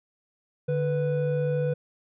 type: tone pair together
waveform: triangle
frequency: 147.6 / 493.9 Hz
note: D3 / B4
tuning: +9 / 0 cents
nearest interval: octave + major sixth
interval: 2091 cents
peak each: -24 dBFS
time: 0.68-1.74 s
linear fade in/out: 10 ms
effects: resampled to 8000 Hz